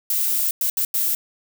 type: noise bursts at uneven times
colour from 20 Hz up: violet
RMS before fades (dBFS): -21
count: 4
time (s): 0.1-0.51 / 0.61-0.7 / 0.77-0.85 / 0.94-1.15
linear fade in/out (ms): 2
effects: none